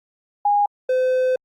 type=tone pair in turn; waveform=sine / triangle; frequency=820 / 512.1 Hz; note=G#5 / C5; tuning=-22 / -37 cents; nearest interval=minor sixth; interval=815 cents; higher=first; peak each=-14 dBFS; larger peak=neither; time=0.45-0.66 / 0.89-1.36 s; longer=second; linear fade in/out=5 ms; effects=Opus 48 kbps